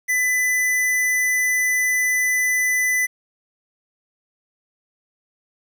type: tone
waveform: square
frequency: 2001 Hz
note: B6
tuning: 22 cents sharp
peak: -18 dBFS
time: 0.08-3.07 s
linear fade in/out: 20 ms
effects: 9-bit